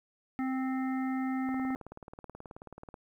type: harmonic tone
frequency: 261.6 Hz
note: C4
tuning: in tune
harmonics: 1 / 3 / 5 / 7 / 8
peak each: -30 / -40 / -44 / -47 / -48 dBFS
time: 0.39-1.75 s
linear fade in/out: 0 ms
type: click train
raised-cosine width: 1 ms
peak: -31 dBFS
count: 28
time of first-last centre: 1.49-2.942 s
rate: 18.6 Hz
effects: 11-bit